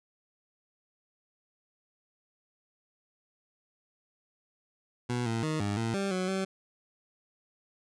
20% pulse tone with pitch steps, 122.2 / 114 / 156 / 101.9 / 113.9 / 196.8 / 184.8 / 191.2 Hz, B2 / A#2 / D#3 / G#2 / A#2 / G3 / F#3 / G3, -18 / -38 / +5 / -32 / -40 / +7 / -2 / -43 cents, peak -24 dBFS, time 5.09-6.45 s, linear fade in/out 10 ms, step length 170 ms, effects resampled to 22050 Hz

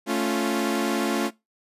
sawtooth chord, A augmented, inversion none, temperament equal, 220 / 277.2 / 349.2 Hz, A3 / C#4 / E#4, 0 / 0 / 0 cents, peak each -23 dBFS, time 0.06-1.31 s, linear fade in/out 50 ms, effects noise-tail reverb RT60 0.2 s tail -20 dB re dry + resampled to 32000 Hz

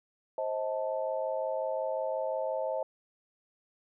sine chord, A diminished, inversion first, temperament just, 528 / 633.6 / 880 Hz, C5 / Eb5 / A5, +16 / +31 / 0 cents, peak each -33 / -33 / -38 dBFS, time 0.38-2.83 s, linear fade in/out 2 ms, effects none

